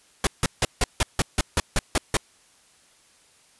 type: noise bursts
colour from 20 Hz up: pink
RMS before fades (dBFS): -20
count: 11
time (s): 0.24-2.17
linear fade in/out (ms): 2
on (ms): 30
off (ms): 160
effects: white hiss -58 dBFS RMS until 3.59 s + resampled to 24000 Hz